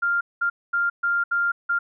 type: tone bursts at uneven times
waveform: sine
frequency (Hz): 1396.9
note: F6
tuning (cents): 0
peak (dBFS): -19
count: 6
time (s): 0.02-0.21 / 0.41-0.5 / 0.73-0.9 / 1.03-1.24 / 1.31-1.52 / 1.69-1.79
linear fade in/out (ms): 10
effects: none